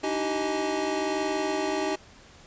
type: tone cluster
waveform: square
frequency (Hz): 299.1 / 320.2 / 385.9 / 627 / 834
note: D4 / D#4 / G4 / D#5 / G#5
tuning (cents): +32 / +50 / -27 / +13 / +7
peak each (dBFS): -34 / -35 / -31 / -33 / -34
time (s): 0.03-1.96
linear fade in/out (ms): 10
effects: pink hiss -52 dBFS RMS until 2.46 s + resampled to 16000 Hz